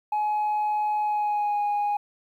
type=tone with pitch glide; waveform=sine; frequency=844 to 825.2 Hz; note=G#5 to G#5; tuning=+28 to -11 cents; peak=-20 dBFS; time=0.12-1.97 s; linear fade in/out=5 ms; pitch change=-39 cents; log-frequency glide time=1.01-1.61 s; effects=tanh soft clip ceiling -21 dBFS + 10-bit